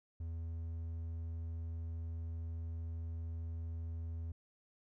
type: tone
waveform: triangle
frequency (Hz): 82.41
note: E2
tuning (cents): 0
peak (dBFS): -37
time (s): 0.2-4.32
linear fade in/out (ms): 5
effects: none